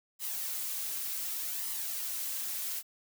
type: noise with flanger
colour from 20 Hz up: blue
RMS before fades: -36 dBFS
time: 0.19-2.83 s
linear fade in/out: 50 ms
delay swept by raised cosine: 0.98 to 3.78 ms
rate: 0.67 Hz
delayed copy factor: +0.5
effects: none